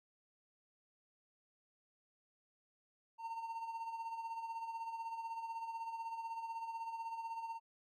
triangle tone with tremolo, 912 Hz, A#5, 38 cents flat, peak -37 dBFS, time 3.18-7.6 s, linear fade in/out 50 ms, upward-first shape sine, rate 16 Hz, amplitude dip 55%, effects none

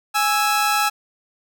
sawtooth tone pair together, 830 / 1317.5 Hz, G#5 / E6, -1 / -1 cents, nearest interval minor sixth, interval 800 cents, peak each -16 dBFS, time 0.14-0.9 s, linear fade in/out 20 ms, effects none

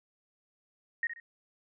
sine tone with echo, 1863 Hz, A#6, 2 cents flat, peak -27 dBFS, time 1.03-1.07 s, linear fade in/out 2 ms, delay 65 ms, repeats 2, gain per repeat -10 dB, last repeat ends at 1.2 s, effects none

